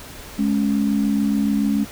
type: tone pair together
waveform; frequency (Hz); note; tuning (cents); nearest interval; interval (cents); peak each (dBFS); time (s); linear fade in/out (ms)
sine; 210.3 / 277.2; G#3 / C#4; +22 / 0; perfect fourth; 478; -18 / -21; 0.38-1.85; 20
effects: pink hiss -38 dBFS RMS until 1.91 s